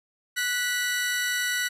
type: tone pair together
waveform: sawtooth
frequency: 1480 / 1956.5 Hz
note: F#6 / B6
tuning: 0 / -17 cents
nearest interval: perfect fourth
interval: 483 cents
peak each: -24 dBFS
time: 0.36-1.69 s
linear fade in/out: 20 ms
effects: resampled to 32000 Hz + 10-bit